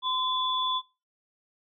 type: tone pair together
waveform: sine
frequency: 1026 / 3451 Hz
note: C6 / A7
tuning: -34 / -34 cents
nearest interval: octave + major sixth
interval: 2100 cents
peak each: -28 dBFS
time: 0.02-0.82 s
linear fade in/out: 50 ms
effects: noise-tail reverb RT60 0.3 s tail -21 dB re dry